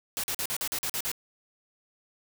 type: noise bursts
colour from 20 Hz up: white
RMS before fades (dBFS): -31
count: 9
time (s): 0.17-1.116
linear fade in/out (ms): 0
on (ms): 66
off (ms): 44
effects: none